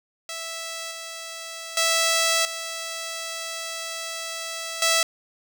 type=tone with level steps; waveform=5% pulse; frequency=658 Hz; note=E5; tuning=3 cents flat; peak=-20 / -23 / -8 / -19 / -7 dBFS; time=0.29-5.03 s; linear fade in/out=2 ms; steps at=0.91 / 1.77 / 2.45 / 4.82 s; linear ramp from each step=2 ms; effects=none